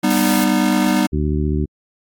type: chord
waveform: square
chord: G augmented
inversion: none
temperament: just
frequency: 196 / 245 / 306.2 Hz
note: G3 / B3 / D#4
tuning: 0 / -14 / -28 cents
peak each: -19 dBFS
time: 0.03-1.07 s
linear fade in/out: 10 ms
type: noise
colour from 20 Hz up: white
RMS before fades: -25 dBFS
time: 0.1-0.44 s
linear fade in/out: 5 ms
type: harmonic tone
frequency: 75 Hz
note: D2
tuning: 37 cents sharp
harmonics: 1 / 2 / 3 / 4 / 5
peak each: -19 / -22 / -24 / -25 / -26 dBFS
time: 1.12-1.66 s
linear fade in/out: 20 ms
effects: AAC 64 kbps